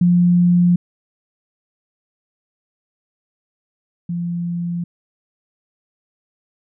sine tone pair in turn, 175.9 / 172.58 Hz, F3 / F3, +13 / -20 cents, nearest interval unison, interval 33 cents, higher first, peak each -10 / -20 dBFS, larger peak first, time 0.01-0.76 / 4.09-4.84 s, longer neither, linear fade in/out 5 ms, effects none

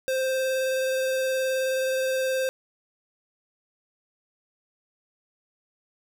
square tone with vibrato, 523.3 Hz, C5, in tune, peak -24 dBFS, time 0.08-2.49 s, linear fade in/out 0 ms, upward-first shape square, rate 19 Hz, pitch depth 9 cents each way, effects none

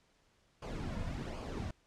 brown noise with flanger, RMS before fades -40 dBFS, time 0.62-1.71 s, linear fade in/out 5 ms, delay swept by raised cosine 0.52 to 2.62 ms, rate 1.3 Hz, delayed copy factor -0.6, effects pink hiss -71 dBFS RMS until 1.86 s + low-pass 7000 Hz 12 dB/octave

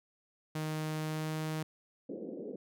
sawtooth tone with pitch glide, 155.56 to 156.55 Hz, D#3 to D#3, 0 to +11 cents, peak -30 dBFS, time 0.55-1.63 s, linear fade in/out 5 ms, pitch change +11 cents, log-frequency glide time 1.01-1.37 s
white band-pass noise, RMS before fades -42 dBFS, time 2.09-2.56 s, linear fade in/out 5 ms, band 180 to 510 Hz, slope 48 dB/octave
effects none

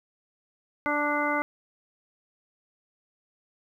harmonic tone, 293.7 Hz, D4, in tune, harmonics 1 / 2 / 3 / 4 / 5 / 7, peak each -31 / -31 / -31 / -31 / -31 / -31 dBFS, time 0.86-1.42 s, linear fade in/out 0 ms, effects 10-bit

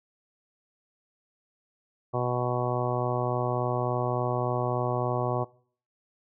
harmonic tone, 123.47 Hz, B2, in tune, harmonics 1 / 2 / 3 / 4 / 5 / 6 / 7 / 8 / 9, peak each -30 / -38 / -32 / -34 / -32 / -34 / -38 / -38 / -35 dBFS, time 2.13-5.45 s, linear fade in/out 20 ms, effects noise-tail reverb RT60 0.5 s tail -22 dB re dry

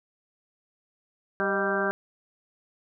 harmonic tone with a mistuned harmonic, 196 Hz, G3, in tune, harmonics 1 / 2 / 3 / 4 / 5 / 6 / 7 / 8, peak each -33 / -29 / -31 / -35 / -37 / -34 / -34 / -29 dBFS, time 1.4-1.91 s, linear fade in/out 0 ms, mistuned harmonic 3, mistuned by +72 cents, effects none

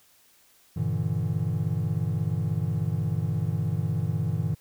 triangle chord, E half-diminished seventh, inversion first, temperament just, 98.89 / 118.67 / 148.33 / 164.81 Hz, G2 / Bb2 / D3 / E3, +16 / +31 / +18 / 0 cents, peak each -28 dBFS, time 0.76-4.55 s, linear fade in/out 10 ms, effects white hiss -60 dBFS RMS until 4.6 s

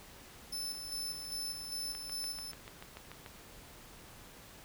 sawtooth tone with tremolo, 5274 Hz, E8, in tune, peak -34 dBFS, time 0.52-2.52 s, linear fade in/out 10 ms, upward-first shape square, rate 2.5 Hz, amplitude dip 45%
click train, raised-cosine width 0.3 ms, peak -30 dBFS, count 10, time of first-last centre 1.95-3.262 s, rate 6.86 Hz
effects pink hiss -54 dBFS RMS until 4.64 s

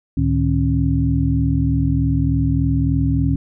sine tone cluster, 70 / 110.4 / 153.7 / 272.2 Hz, C#2 / A2 / D#3 / C#4, +18 / +6 / -21 / -31 cents, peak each -20 dBFS, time 0.17-3.36 s, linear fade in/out 5 ms, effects none

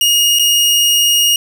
sawtooth tone with dropouts, 2864 Hz, F7, 43 cents sharp, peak -6 dBFS, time 0.01-1.36 s, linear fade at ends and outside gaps 2 ms, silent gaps 0.388-0.394 s, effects none

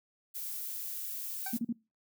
violet noise, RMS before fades -39 dBFS, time 0.34-1.59 s, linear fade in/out 20 ms
25% pulse tone with exponential decay, 770 Hz, G5, 31 cents flat, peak -32 dBFS, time 1.46-1.59 s, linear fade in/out 5 ms, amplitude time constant 28 ms
sine tone bursts, 233.1 Hz, A#3, in tune, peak -29 dBFS, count 3, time 1.53-1.727 s, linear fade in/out 5 ms, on 39 ms, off 40 ms
effects noise-tail reverb RT60 0.3 s tail -24 dB re dry

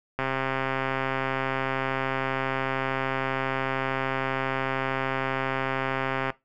click train, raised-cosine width 0.5 ms, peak -12 dBFS, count 814, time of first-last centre 0.19-6.303 s, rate 133 Hz, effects noise-tail reverb RT60 0.2 s tail -19 dB re dry

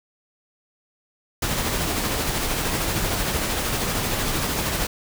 pink noise with tremolo, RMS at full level -23 dBFS, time 1.42-4.87 s, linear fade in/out 5 ms, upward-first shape sine, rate 13 Hz, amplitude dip 30%, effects none

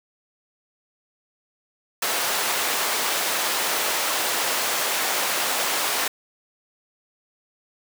pink high-pass noise, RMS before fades -24 dBFS, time 2.02-6.08 s, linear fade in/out 5 ms, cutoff 620 Hz, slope 12 dB/octave, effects none

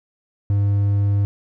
triangle tone, 100.9 Hz, G#2, 49 cents flat, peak -13 dBFS, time 0.5-1.25 s, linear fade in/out 0 ms, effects none

